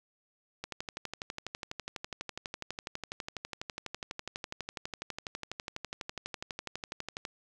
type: click train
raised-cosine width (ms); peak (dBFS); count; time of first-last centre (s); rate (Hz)
0.2; -20; 81; 0.64-7.252; 12.1
effects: none